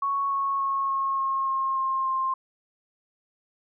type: tone with pitch steps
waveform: sine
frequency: 1108.7 / 1101 / 1093.4 / 1085.9 / 1078.4 / 1070.9 / 1063.5 / 1056.2 Hz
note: C#6 / C#6 / C#6 / C#6 / C#6 / C6 / C6 / C6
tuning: 0 / -12 / -24 / -36 / -48 / +40 / +28 / +16 cents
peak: -23 dBFS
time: 0.02-2.34 s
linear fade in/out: 5 ms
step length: 290 ms
effects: none